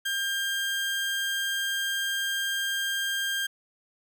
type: tone pair together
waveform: 30% pulse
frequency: 1598 / 3196 Hz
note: G6 / G7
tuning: +33 / +33 cents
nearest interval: octave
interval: 1200 cents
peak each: -25 / -36 dBFS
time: 0.05-3.47 s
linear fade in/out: 10 ms
effects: none